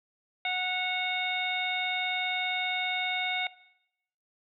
harmonic tone with a mistuned harmonic, 735 Hz, F#5, 12 cents flat, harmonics 1 / 2 / 3 / 4 / 5, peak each -33 / -39 / -30 / -39 / -35 dBFS, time 0.45-3.47 s, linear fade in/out 2 ms, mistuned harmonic 4, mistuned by -87 cents, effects noise-tail reverb RT60 0.8 s tail -19 dB re dry

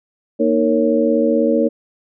sine tone cluster, 235 / 310.8 / 461.5 / 554 Hz, A#3 / D#4 / A#4 / C#5, +14 / -2 / -17 / -1 cents, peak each -18 dBFS, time 0.39-1.69 s, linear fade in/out 20 ms, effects none

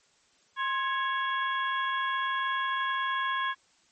harmonic tone with a mistuned harmonic, 554.4 Hz, C#5, in tune, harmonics 2 / 3 / 4 / 5 / 6, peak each -29 / -31 / -42 / -45 / -38 dBFS, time 0.56-3.55 s, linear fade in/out 50 ms, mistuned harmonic 2, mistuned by -77 cents, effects white hiss -65 dBFS RMS until 3.91 s + MP3 32 kbps

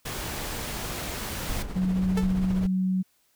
pink noise, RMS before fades -33 dBFS, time 0.05-1.63 s, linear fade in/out 10 ms
brown noise with tremolo, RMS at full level -30 dBFS, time 1.49-2.67 s, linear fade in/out 5 ms, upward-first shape triangle, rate 15 Hz, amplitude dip 50%
sine tone with pitch glide, 185.2 to 186.49 Hz, F#3 to F#3, +2 to +14 cents, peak -22 dBFS, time 1.75-3.03 s, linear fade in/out 20 ms, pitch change +12 cents, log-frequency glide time 1.87-2.15 s
sawtooth tone with exponential decay, 440 Hz, A4, in tune, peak -22 dBFS, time 2.17-2.3 s, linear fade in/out 5 ms, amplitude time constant 28 ms
effects white hiss -67 dBFS RMS until 3.35 s

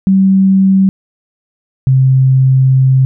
sine tone pair in turn, 192.1 / 131.77 Hz, G3 / C3, -35 / +13 cents, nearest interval perfect fifth, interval 652 cents, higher first, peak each -5 dBFS, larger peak neither, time 0.07-0.89 / 1.87-3.05 s, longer second, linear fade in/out 0 ms, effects none

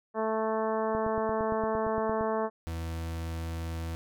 harmonic tone, 220 Hz, A3, in tune, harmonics 1 / 2 / 3 / 4 / 5 / 6 / 7 / 8, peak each -35 / -31 / -32 / -35 / -36 / -44 / -46 / -47 dBFS, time 0.14-2.5 s, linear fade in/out 50 ms
click train, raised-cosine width 3 ms, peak -25 dBFS, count 12, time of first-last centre 0.95-2.21 s, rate 8.73 Hz
40% pulse tone, 82.41 Hz, E2, in tune, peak -32 dBFS, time 2.67-3.95 s, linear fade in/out 0 ms
effects none

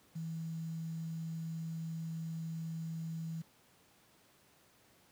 sine tone with quantisation, 162.8 Hz, E3, 21 cents flat, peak -37 dBFS, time 0.15-3.42 s, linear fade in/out 10 ms, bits 10, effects pink hiss -66 dBFS RMS until 5.11 s + high-pass 100 Hz 12 dB/octave

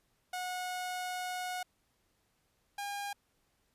sawtooth tone pair in turn, 729 / 808.7 Hz, F#5 / G#5, -26 / -46 cents, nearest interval major second, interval 180 cents, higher second, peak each -32 / -33 dBFS, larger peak first, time 0.33-1.63 / 2.78-3.13 s, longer first, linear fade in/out 5 ms, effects pink hiss -75 dBFS RMS until 3.74 s + resampled to 32000 Hz

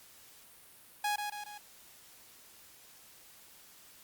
sawtooth tone with echo, 830.6 Hz, G#5, in tune, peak -26 dBFS, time 1.04-1.16 s, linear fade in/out 5 ms, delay 140 ms, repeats 3, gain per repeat -5 dB, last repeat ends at 1.58 s, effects white hiss -57 dBFS RMS until 4.03 s + Opus 48 kbps

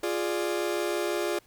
40% pulse chord, D diminished, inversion first, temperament equal with one note detuned, 349.2 / 415.3 / 589.4 Hz, F4 / Ab4 / D5, 0 / 0 / +6 cents, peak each -29 / -31 / -32 dBFS, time 0.03-1.39 s, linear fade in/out 5 ms, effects pink hiss -60 dBFS RMS until 1.46 s

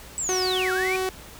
sine linear two-way sweep, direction down then up, 7902 to 1373 to 2452 Hz, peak -25 dBFS, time 0.18-0.96 s, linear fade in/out 0 ms, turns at 0.72 s
sawtooth tone with pitch glide, 370 to 375.2 Hz, F#4 to F#4, 0 to +24 cents, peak -20 dBFS, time 0.29-1.09 s, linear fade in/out 0 ms, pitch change +24 cents, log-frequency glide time 0.47-0.95 s
effects added 60 Hz sine -49 dBFS peak until 1.39 s + pink hiss -44 dBFS RMS until 1.39 s

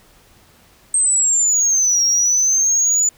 sine linear two-way sweep, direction down then up, 8390 to 5580 to 7000 Hz, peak -11 dBFS, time 0.94-3.09 s, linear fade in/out 2 ms, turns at 2.04 s, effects tanh soft clip ceiling -10 dBFS + pink hiss -51 dBFS RMS until 3.17 s

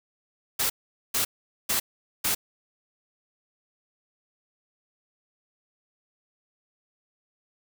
white noise bursts, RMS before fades -25 dBFS, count 4, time 0.59-2.35 s, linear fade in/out 10 ms, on 110 ms, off 440 ms, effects none

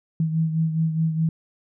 sine beating tone pair, 160.3 / 165.1 Hz, E3 / E3, -48 / +3 cents, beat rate 4.8 Hz, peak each -20 / -28 dBFS, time 0.2-1.29 s, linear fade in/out 2 ms, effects none

